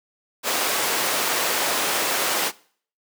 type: high-pass noise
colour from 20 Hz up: pink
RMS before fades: -23 dBFS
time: 0.43-2.52 s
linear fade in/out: 50 ms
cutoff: 470 Hz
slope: 12 dB/octave
effects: noise-tail reverb RT60 0.5 s tail -21 dB re dry